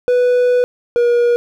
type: tone pair in turn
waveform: triangle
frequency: 493.9 / 478.5 Hz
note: B4 / A#4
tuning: 0 / +45 cents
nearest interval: minor second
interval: 55 cents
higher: first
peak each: -8 dBFS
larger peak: neither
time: 0.08-0.64 / 0.96-1.36 s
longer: first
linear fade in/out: 0 ms
effects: none

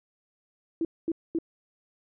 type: tone bursts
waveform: sine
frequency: 329.6 Hz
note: E4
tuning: in tune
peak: -24 dBFS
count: 3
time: 0.81-1.387 s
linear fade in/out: 2 ms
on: 39 ms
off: 230 ms
effects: none

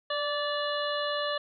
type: harmonic tone with a mistuned harmonic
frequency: 581 Hz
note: D5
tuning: 19 cents flat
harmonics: 1 / 2 / 3 / 5 / 6 / 7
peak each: -31 / -34 / -36 / -38 / -39 / -39 dBFS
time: 0.1-1.38 s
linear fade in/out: 5 ms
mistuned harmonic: 1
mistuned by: +18 cents
effects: none

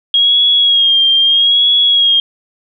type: tone with vibrato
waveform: sine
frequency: 3270 Hz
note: G#7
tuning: 28 cents flat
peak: -7 dBFS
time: 0.14-2.2 s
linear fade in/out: 2 ms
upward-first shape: sine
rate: 0.78 Hz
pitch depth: 47 cents each way
effects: none

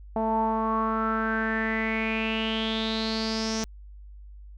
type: tone with low-pass filter sweep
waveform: sawtooth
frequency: 221.7 Hz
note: A3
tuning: 13 cents sharp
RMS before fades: -27 dBFS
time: 0.16-3.64 s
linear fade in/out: 0 ms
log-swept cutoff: 780 to 5900 Hz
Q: 7.7
effects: added 50 Hz sine -42 dBFS peak until 4.57 s

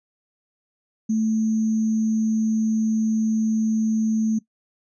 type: tone with sample-and-hold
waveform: sine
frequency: 220 Hz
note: A3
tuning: in tune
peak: -18 dBFS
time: 1.09-4.39 s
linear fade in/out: 10 ms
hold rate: 6300 Hz
effects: noise-tail reverb RT60 0.1 s tail -18 dB re dry + resampled to 24000 Hz

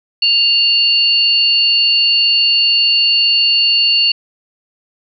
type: tone pair together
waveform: sine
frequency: 2794 / 4441 Hz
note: F7 / C#8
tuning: 0 / +2 cents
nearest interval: minor sixth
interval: 802 cents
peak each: -12 dBFS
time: 0.22-4.12 s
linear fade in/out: 5 ms
effects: none

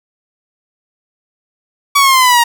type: exponential sweep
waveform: sawtooth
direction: down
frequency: 1141 to 932.3 Hz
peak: -3 dBFS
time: 1.95-2.44 s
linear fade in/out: 10 ms
effects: none

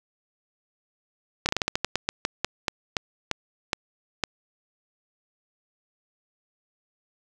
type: slowing click train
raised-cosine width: 0.2 ms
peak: -6 dBFS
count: 17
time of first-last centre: 1.46-4.238 s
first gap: 29 ms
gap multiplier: 1.21
effects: none

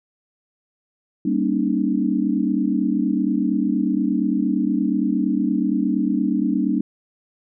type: chord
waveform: sine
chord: Eb dominant seventh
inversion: first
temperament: equal with one note detuned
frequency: 196 / 233.1 / 277.2 / 305.8 Hz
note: G3 / Bb3 / Db4 / Eb4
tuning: 0 / 0 / 0 / -30 cents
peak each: -23 dBFS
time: 1.25-6.81 s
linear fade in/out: 5 ms
effects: none

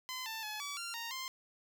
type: tone with pitch steps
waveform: 10% pulse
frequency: 1024 / 889 / 852 / 1144 / 1384 / 928 / 1049 Hz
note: C6 / A5 / G#5 / D6 / F6 / A#5 / C6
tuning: -38 / +18 / +44 / -46 / -16 / -8 / +4 cents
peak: -31 dBFS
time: 0.09-1.28 s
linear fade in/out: 0 ms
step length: 170 ms
effects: none

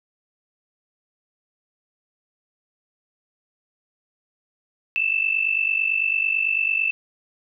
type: tone pair together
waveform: sine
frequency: 2621 / 2670 Hz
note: E7 / E7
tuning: -11 / +22 cents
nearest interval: unison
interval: 33 cents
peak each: -22 dBFS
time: 4.96-6.91 s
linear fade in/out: 0 ms
effects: none

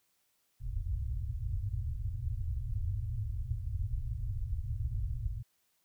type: low-pass noise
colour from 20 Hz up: white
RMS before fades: -35 dBFS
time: 0.6-5.43 s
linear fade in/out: 20 ms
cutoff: 120 Hz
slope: 96 dB/octave
effects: white hiss -75 dBFS RMS until 5.84 s

